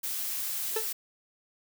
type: noise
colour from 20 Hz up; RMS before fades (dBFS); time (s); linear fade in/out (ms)
blue; -33; 0.03-0.93; 10
type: tone with exponential decay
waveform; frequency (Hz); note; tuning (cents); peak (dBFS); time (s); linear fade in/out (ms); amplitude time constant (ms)
40% pulse; 440; A4; 0; -25; 0.76-0.88; 5; 25
effects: none